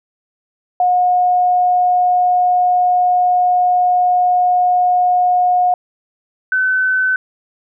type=tone pair in turn; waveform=sine; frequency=722 / 1517.1 Hz; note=F#5 / F#6; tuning=-43 / +43 cents; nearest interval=octave + minor second; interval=1286 cents; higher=second; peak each=-10 / -12 dBFS; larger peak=first; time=0.8-5.74 / 6.52-7.16 s; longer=first; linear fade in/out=2 ms; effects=none